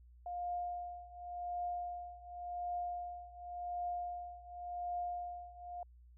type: tone with tremolo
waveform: sine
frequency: 707 Hz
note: F5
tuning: 21 cents sharp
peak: -35 dBFS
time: 0.26-5.83 s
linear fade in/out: 2 ms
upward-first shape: triangle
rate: 0.9 Hz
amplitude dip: 90%
effects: added 60 Hz sine -57 dBFS peak until 6.17 s